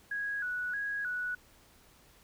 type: tone with vibrato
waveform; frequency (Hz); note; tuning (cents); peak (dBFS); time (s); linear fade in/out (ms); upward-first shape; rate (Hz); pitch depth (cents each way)
sine; 1561; G6; -8; -32; 0.11-1.35; 5; square; 1.6; 100
effects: pink hiss -61 dBFS RMS until 2.23 s